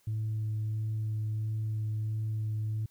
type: tone with vibrato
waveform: sine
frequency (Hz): 108.6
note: A2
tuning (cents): -22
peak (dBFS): -28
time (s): 0.07-2.86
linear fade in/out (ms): 5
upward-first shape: sine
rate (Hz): 1.5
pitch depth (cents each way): 10
effects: tanh soft clip ceiling -27 dBFS + white hiss -68 dBFS RMS until 2.9 s